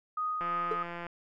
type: tone with tremolo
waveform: sine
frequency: 1244.5 Hz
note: D#6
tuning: in tune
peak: -29 dBFS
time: 0.17-0.83 s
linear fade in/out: 5 ms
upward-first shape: sine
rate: 3.2 Hz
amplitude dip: 25%
type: click train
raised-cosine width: 0.5 ms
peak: -25 dBFS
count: 114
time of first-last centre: 0.41-1.067 s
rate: 172 Hz
type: tone with exponential decay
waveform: triangle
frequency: 440 Hz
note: A4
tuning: in tune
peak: -24 dBFS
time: 0.71-0.8 s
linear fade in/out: 5 ms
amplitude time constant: 18 ms
effects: none